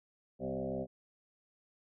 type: tone with frequency modulation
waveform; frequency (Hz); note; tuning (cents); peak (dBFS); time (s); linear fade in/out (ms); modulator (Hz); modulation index
sine; 387.7; G4; -19; -34; 0.39-0.87; 50; 66.6; 3.8
effects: none